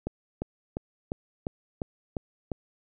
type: click train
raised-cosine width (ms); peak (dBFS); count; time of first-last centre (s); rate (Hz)
2; -17; 8; 0.07-2.518; 2.86
effects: none